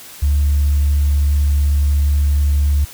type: tone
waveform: sine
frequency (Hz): 72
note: D2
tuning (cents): -34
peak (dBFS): -10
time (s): 0.22-2.85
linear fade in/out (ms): 10
effects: tanh soft clip ceiling -8 dBFS + white hiss -37 dBFS RMS until 2.93 s